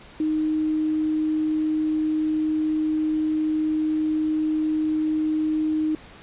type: tone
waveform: sine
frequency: 310.4 Hz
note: D#4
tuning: 4 cents flat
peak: -20 dBFS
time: 0.2-5.95 s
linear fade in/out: 2 ms
effects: pink hiss -46 dBFS RMS until 6.22 s + resampled to 8000 Hz